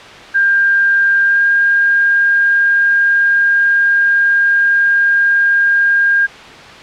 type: tone with pitch glide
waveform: sine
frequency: 1597 to 1610.9 Hz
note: G6 to G6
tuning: +32 to +47 cents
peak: -8 dBFS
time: 0.34-6.27 s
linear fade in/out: 20 ms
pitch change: +15 cents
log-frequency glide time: 1.26-1.4 s
effects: white hiss -33 dBFS RMS until 6.82 s + low-pass 3000 Hz 12 dB/octave